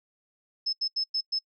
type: tone bursts at uneven times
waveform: sine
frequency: 5210 Hz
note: E8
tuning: 21 cents flat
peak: -25 dBFS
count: 5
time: 0.66-0.73 / 0.81-0.88 / 0.96-1.04 / 1.14-1.21 / 1.32-1.39 s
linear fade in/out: 10 ms
effects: noise-tail reverb RT60 0.1 s tail -25 dB re dry